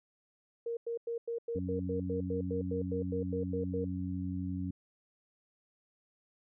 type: tone bursts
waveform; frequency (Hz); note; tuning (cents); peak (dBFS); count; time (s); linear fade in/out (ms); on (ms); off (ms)
sine; 466.2; A#4; 0; -33; 16; 0.66-3.845; 5; 110; 95
type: harmonic tone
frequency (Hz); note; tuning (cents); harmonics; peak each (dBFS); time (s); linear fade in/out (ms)
91.7; F#2; -15; 1 / 2 / 3; -38 / -38 / -38; 1.55-4.71; 5
effects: none